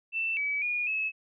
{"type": "tone with pitch steps", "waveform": "sine", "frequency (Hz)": [2668, 2286, 2440, 2588], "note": ["E7", "D7", "D#7", "E7"], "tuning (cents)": [20, -47, -34, -32], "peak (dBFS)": -27, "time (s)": [0.12, 1.12], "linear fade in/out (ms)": 50, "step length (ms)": 250, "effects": []}